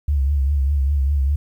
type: tone with vibrato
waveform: sine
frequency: 70 Hz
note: C#2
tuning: 18 cents sharp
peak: -15 dBFS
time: 0.08-1.36 s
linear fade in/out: 5 ms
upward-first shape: triangle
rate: 5 Hz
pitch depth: 100 cents each way
effects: 9-bit